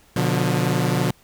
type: chord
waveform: sawtooth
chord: B diminished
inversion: none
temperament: equal with one note detuned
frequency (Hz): 123.47 / 146.83 / 178.39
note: B2 / D3 / F3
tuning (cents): 0 / 0 / +37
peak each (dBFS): -19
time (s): 0.16-1.11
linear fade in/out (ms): 5
effects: pink hiss -55 dBFS RMS until 1.23 s